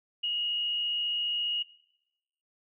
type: tone with frequency modulation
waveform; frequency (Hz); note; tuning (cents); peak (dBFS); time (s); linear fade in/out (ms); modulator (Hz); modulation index
sine; 2879; F#7; -48; -27; 0.23-1.63; 10; 74.7; 0.53
effects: noise-tail reverb RT60 0.9 s tail -20 dB re dry